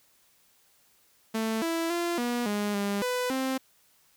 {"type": "tone with pitch steps", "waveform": "sawtooth", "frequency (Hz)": [222.1, 330.8, 344, 241.3, 206.5, 201.6, 498.2, 263.2], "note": ["A3", "E4", "F4", "B3", "G#3", "G3", "B4", "C4"], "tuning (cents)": [16, 6, -26, -40, -10, 49, 15, 10], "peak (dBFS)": -23, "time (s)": [1.34, 3.58], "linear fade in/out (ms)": 10, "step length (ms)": 280, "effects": ["white hiss -64 dBFS RMS until 4.16 s"]}